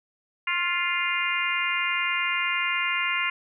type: harmonic tone with a mistuned harmonic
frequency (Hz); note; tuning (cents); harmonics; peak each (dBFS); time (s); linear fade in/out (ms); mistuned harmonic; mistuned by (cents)
349.2; F4; 0; 3 / 4 / 5 / 6 / 7 / 8; -31 / -32 / -34 / -27 / -31 / -31; 0.47-3.3; 5; 3; +25
effects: none